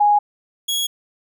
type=tone pair in turn; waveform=sine / sawtooth; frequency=828 / 3329 Hz; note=G#5 / G#7; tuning=-5 / +3 cents; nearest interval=2 octaves; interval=2408 cents; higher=second; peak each=-11 / -16 dBFS; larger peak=first; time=0-0.19 / 0.68-0.87 s; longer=neither; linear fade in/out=10 ms; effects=none